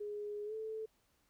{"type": "tone with pitch glide", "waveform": "sine", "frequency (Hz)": [415.3, 438.7], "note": ["G#4", "A4"], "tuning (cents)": [0, -5], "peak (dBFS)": -39, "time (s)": [0, 0.86], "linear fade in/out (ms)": 10, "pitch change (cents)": 95, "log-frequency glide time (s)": [0.45, 0.54], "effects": ["pink hiss -75 dBFS RMS until 1.29 s"]}